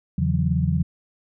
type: tone cluster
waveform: sine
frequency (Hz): 81.9 / 138.2 / 162 / 179.6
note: E2 / C#3 / E3 / F3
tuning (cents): -11 / -5 / -30 / +49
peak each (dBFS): -24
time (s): 0.18-0.83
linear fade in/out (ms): 5
effects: none